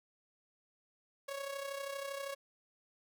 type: tone with amplitude modulation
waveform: sawtooth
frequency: 554.4 Hz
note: C#5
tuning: in tune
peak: -33 dBFS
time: 1.28-2.35 s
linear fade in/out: 10 ms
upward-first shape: sine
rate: 32.6 Hz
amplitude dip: 60%
effects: none